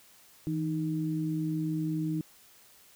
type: tone pair together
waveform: sine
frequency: 161.41 / 311.1 Hz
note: E3 / D#4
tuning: -36 / 0 cents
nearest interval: major seventh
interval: 1136 cents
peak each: -31 / -31 dBFS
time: 0.47-2.21 s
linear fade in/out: 0 ms
effects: white hiss -58 dBFS RMS until 2.95 s